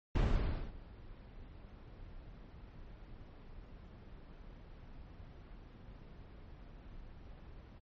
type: noise with ADSR envelope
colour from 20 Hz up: brown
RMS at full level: -29 dBFS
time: 0.15-7.8 s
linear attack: 6 ms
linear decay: 560 ms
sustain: -23 dB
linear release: 29 ms
effects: low-pass 4000 Hz 12 dB/octave + MP3 32 kbps